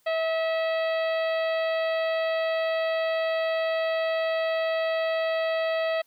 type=harmonic tone with a mistuned harmonic; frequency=649 Hz; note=E5; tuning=27 cents flat; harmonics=1 / 2 / 3 / 4 / 5 / 6 / 7; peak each=-24 / -36 / -34 / -38 / -41 / -44 / -47 dBFS; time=0.06-6.02 s; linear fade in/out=10 ms; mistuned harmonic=2; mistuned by=-16 cents; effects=white hiss -66 dBFS RMS until 6.06 s